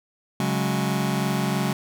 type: chord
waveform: sawtooth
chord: C# suspended fourth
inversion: none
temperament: just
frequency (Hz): 138.59 / 184.79 / 207.9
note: C#3 / F#3 / G#3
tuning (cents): 0 / -2 / +2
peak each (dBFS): -22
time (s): 0.4-1.73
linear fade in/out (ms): 2
effects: none